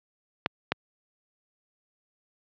clicks, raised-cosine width 0.3 ms, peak -7 dBFS, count 2, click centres 0.461 / 0.72 s, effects high-pass 100 Hz 12 dB/octave + low-pass 4000 Hz 12 dB/octave

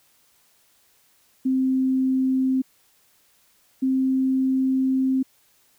sine tone pair in turn, 261.6 / 262.9 Hz, C4 / C4, 0 / +8 cents, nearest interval unison, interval 8 cents, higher second, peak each -18 dBFS, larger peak neither, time 1.45-2.62 / 3.82-5.23 s, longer second, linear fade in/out 10 ms, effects white hiss -61 dBFS RMS until 5.78 s

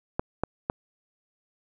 clicks, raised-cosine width 1 ms, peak -11 dBFS, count 3, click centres 0.195 / 0.436 / 0.699 s, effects none

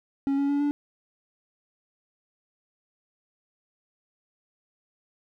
triangle tone with pitch steps, 276 / 280.5 / 285.1 / 289.7 Hz, C#4 / C#4 / C#4 / D4, -7 / +21 / +49 / -24 cents, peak -20 dBFS, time 0.27-0.71 s, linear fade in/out 0 ms, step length 110 ms, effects none

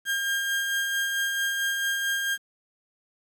35% pulse tone with tremolo, 1608 Hz, G6, 44 cents sharp, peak -22 dBFS, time 0.05-2.38 s, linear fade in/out 50 ms, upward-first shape sine, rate 4.5 Hz, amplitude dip 30%, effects 9-bit

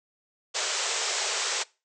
white band-pass noise, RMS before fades -29 dBFS, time 0.54-1.64 s, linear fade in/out 20 ms, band 380 to 8000 Hz, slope 96 dB/octave, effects noise-tail reverb RT60 0.3 s tail -23 dB re dry

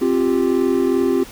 triangle chord, C suspended fourth, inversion none, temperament equal with one note detuned, 264.5 / 349.2 / 392 Hz, C4 / F4 / G4, +19 / 0 / 0 cents, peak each -17 dBFS, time 0.01-1.24 s, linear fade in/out 10 ms, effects pink hiss -39 dBFS RMS until 1.31 s

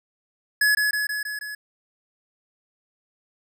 square tone with echo, 1696 Hz, G#6, 36 cents sharp, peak -17 dBFS, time 0.61-0.75 s, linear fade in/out 5 ms, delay 160 ms, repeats 5, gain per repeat -3 dB, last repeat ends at 1.55 s, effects none

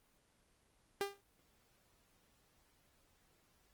sawtooth tone with exponential decay, 399.8 Hz, G4, 34 cents sharp, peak -28 dBFS, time 1.01-1.21 s, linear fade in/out 0 ms, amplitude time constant 43 ms, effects pink hiss -73 dBFS RMS until 3.73 s + Opus 24 kbps

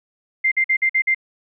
sine tone bursts, 2093 Hz, C7, in tune, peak -14 dBFS, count 6, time 0.44-1.147 s, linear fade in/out 10 ms, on 77 ms, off 49 ms, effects none

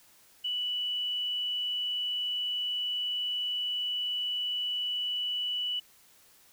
sine tone, 2960 Hz, F#7, in tune, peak -29 dBFS, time 0.44-5.8 s, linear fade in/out 10 ms, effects white hiss -60 dBFS RMS until 6.52 s

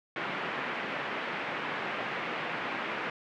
white band-pass noise, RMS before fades -35 dBFS, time 0.16-3.1 s, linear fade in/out 2 ms, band 150 to 2400 Hz, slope 24 dB/octave, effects none

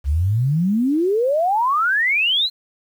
sine exponential sweep, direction up, 65.41 to 4186 Hz, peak -15 dBFS, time 0.04-2.5 s, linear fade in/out 50 ms, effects 8-bit

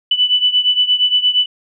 sine beating tone pair, 2980 / 2988.6 Hz, F#7 / F#7, +12 / +17 cents, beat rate 8.6 Hz, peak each -13 / -16 dBFS, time 0.11-1.46 s, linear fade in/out 5 ms, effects none

